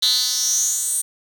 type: tone with high-pass filter sweep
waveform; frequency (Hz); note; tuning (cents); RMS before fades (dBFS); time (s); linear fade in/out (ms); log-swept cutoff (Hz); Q
10% pulse; 251; B3; +28; -20; 0.02-1.02; 10; 3900 to 8900; 6.9
effects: none